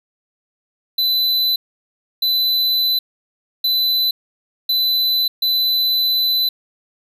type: tone bursts at uneven times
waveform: square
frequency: 4008 Hz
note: B7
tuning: 25 cents sharp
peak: -15 dBFS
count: 5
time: 0.98-1.56 / 2.22-2.99 / 3.64-4.11 / 4.69-5.28 / 5.42-6.49 s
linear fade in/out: 5 ms
effects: none